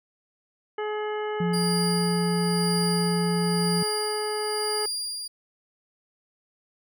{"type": "harmonic tone", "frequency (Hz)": 423.7, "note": "G#4", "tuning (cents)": 35, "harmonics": [1, 2, 3, 4, 5, 7], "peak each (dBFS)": [-28, -34, -38, -40, -42, -45], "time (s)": [0.78, 4.86], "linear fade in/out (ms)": 5}
{"type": "tone with pitch glide", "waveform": "sine", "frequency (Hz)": [174.3, 173.2], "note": ["F3", "F3"], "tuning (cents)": [-3, -14], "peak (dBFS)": -23, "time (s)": [1.4, 3.83], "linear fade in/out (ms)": 5, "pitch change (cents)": -11, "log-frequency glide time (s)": [1.74, 2.88]}
{"type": "tone with tremolo", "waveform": "30% pulse", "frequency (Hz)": 4805, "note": "D8", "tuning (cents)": 39, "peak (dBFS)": -24, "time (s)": [1.53, 5.28], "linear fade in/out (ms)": 10, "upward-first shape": "sine", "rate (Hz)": 0.99, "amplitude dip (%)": 50}
{"effects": []}